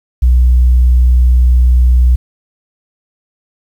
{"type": "tone", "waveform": "sine", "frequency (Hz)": 61.74, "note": "B1", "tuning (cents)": 0, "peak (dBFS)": -3, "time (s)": [0.22, 2.16], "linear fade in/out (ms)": 10, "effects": ["tanh soft clip ceiling -2 dBFS", "7-bit"]}